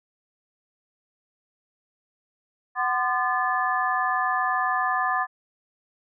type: tone cluster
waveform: sine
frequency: 747 / 1033 / 1205 / 1734 Hz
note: F#5 / C6 / D6 / A6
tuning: +16 / -22 / +44 / -26 cents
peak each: -27 dBFS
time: 2.75-5.27 s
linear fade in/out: 50 ms
effects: none